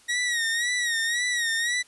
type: tone with vibrato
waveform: sawtooth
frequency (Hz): 1894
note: A#6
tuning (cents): +27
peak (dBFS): -20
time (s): 0.08-1.83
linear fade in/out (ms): 20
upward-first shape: sine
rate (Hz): 1.9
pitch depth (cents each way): 76
effects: white hiss -56 dBFS RMS until 1.87 s + resampled to 24000 Hz